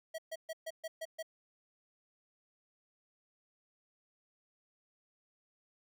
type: tone bursts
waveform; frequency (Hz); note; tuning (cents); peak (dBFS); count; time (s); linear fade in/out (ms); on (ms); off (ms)
square; 645; E5; -38; -39; 7; 0.14-1.228; 10; 44; 130
effects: none